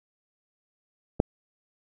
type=clicks; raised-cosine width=2 ms; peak=-29 / -6 dBFS; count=2; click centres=1.196 / 1.201 s; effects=none